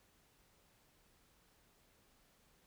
silence, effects pink hiss -71 dBFS RMS until 2.66 s

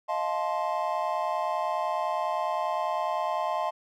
triangle chord, F dominant seventh, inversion third, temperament just, 628.6 / 698.5 / 873.1 / 1047.7 Hz, Eb5 / F5 / A5 / C6, +18 / 0 / -14 / +2 cents, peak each -30 dBFS, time 0.08-3.71 s, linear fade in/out 20 ms, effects none

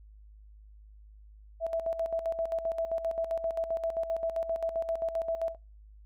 sine tone with tremolo, 659.3 Hz, E5, in tune, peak -26 dBFS, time 1.6-5.56 s, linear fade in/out 50 ms, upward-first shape square, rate 7.6 Hz, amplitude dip 60%, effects noise-tail reverb RT60 0.3 s tail -24 dB re dry + added 52 Hz sine -50 dBFS peak until 6.05 s

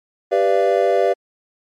triangle chord, G dominant seventh, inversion none, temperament equal with one note detuned, 392 / 493.9 / 587.3 / 684.9 Hz, G4 / B4 / D5 / F5, 0 / 0 / 0 / -34 cents, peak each -17 dBFS, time 0.31-1.14 s, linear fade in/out 20 ms, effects MP3 64 kbps

